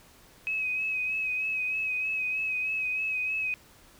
sine tone with vibrato, 2543 Hz, D#7, 37 cents sharp, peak -27 dBFS, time 0.47-3.54 s, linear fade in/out 0 ms, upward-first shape sine, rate 3.2 Hz, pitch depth 33 cents each way, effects pink hiss -56 dBFS RMS until 3.99 s

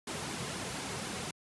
pink noise with flanger, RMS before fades -38 dBFS, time 0.07-1.31 s, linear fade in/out 5 ms, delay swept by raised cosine 1.5 to 3.6 ms, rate 4 Hz, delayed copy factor -0.55, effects high-pass 100 Hz 12 dB/octave + resampled to 24000 Hz

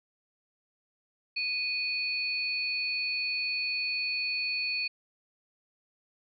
sine tone pair together, 2482 / 4422 Hz, D#7 / C#8, -5 / -5 cents, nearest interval minor seventh, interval 1000 cents, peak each -30 / -33 dBFS, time 1.36-4.88 s, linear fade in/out 10 ms, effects none

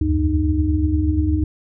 sine tone cluster, 72.4 / 80.8 / 92.7 / 307.7 Hz, D2 / E2 / F#2 / D#4, -24 / -34 / +4 / -19 cents, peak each -19 / -25 / -22 / -20 dBFS, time 0.01-1.44 s, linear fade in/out 5 ms, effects none

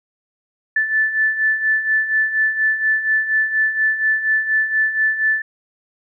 sine beating tone pair, 1750 / 1754.2 Hz, A6 / A6, -10 / -6 cents, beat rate 4.2 Hz, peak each -22 / -16 dBFS, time 0.76-5.42 s, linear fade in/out 5 ms, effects none

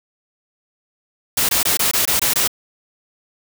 white noise bursts, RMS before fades -17 dBFS, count 8, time 1.37-2.477 s, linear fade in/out 5 ms, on 120 ms, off 21 ms, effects none

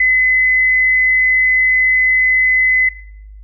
sine tone with frequency modulation, 2026 Hz, B6, 44 cents sharp, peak -9 dBFS, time 0-2.89 s, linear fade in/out 5 ms, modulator 46 Hz, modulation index 0.21, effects noise-tail reverb RT60 0.7 s tail -20 dB re dry + added 51 Hz sine -33 dBFS peak until 3.43 s

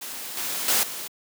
white noise with level steps, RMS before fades -35 / -29 / -21 / -34 dBFS, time 0.01-1.08 s, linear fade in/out 10 ms, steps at 0.37 / 0.68 / 0.83 s, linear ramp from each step 2 ms, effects high-pass 200 Hz 12 dB/octave

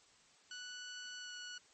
15% pulse tone with pitch glide, 1480 to 1468.9 Hz, F#6 to F#6, 0 to -13 cents, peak -39 dBFS, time 0.51-1.58 s, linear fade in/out 2 ms, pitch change -13 cents, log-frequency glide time 1.19-1.32 s, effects white hiss -66 dBFS RMS until 1.73 s + MP3 32 kbps

